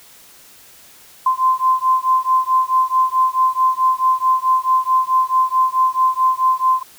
sine beating tone pair, 1034 / 1038.6 Hz, C6 / C6, -21 / -13 cents, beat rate 4.6 Hz, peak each -16 dBFS, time 1.26-6.83 s, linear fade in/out 5 ms, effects white hiss -45 dBFS RMS until 6.98 s

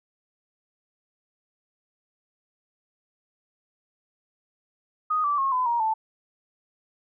sine tone with pitch steps, 1244.5 / 1161.2 / 1083.4 / 1010.8 / 943.2 / 880 Hz, D#6 / D6 / C#6 / B5 / A#5 / A5, 0 / -20 / -40 / +40 / +20 / 0 cents, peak -21 dBFS, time 5.1-5.94 s, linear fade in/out 10 ms, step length 140 ms, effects none

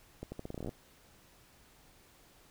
accelerating click train, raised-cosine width 2 ms, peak -27 dBFS, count 14, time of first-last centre 0.23-0.692 s, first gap 90 ms, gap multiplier 0.82, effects pink hiss -62 dBFS RMS until 2.5 s

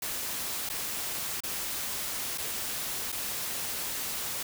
white noise with dropouts, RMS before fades -34 dBFS, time 0.02-4.43 s, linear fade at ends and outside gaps 5 ms, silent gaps 0.691-0.698 / 1.405-1.435 / 2.377-2.381 / 3.12-3.124 s, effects none

